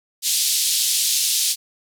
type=band-pass noise; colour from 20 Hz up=pink; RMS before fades=-20 dBFS; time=0.22-1.56 s; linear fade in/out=50 ms; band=3600 to 13000 Hz; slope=24 dB/octave; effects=none